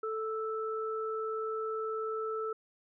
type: tone pair together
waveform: sine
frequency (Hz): 440 / 1318.5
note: A4 / E6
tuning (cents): 0 / 0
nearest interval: octave + perfect fifth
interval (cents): 1900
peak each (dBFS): -34 / -37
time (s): 0.03-2.53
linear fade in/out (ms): 5
effects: none